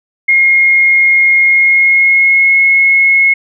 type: tone with pitch glide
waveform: sine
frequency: 2144 to 2173 Hz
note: C7 to C#7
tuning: +42 to -35 cents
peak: -5 dBFS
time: 0.28-3.34 s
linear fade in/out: 10 ms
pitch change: +23 cents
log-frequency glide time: 1.41-2.59 s
effects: none